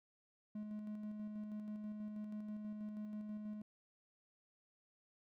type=tone with tremolo; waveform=triangle; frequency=211.5 Hz; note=G#3; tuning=32 cents sharp; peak=-40 dBFS; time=0.55-3.62 s; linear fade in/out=5 ms; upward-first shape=square; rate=6.2 Hz; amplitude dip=30%; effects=none